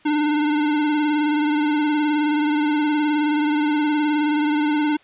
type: tone with vibrato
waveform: square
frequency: 299 Hz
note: D4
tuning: 31 cents sharp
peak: -18 dBFS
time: 0.05-4.97 s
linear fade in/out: 10 ms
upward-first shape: sine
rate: 19 Hz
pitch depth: 36 cents each way
effects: white hiss -53 dBFS RMS until 5.03 s + resampled to 8000 Hz